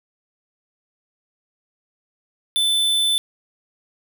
square tone, 3520 Hz, A7, in tune, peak -17 dBFS, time 2.56-3.18 s, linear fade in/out 0 ms, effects none

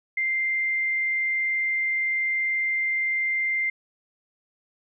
sine tone, 2093 Hz, C7, in tune, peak -22 dBFS, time 0.17-3.7 s, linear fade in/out 5 ms, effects none

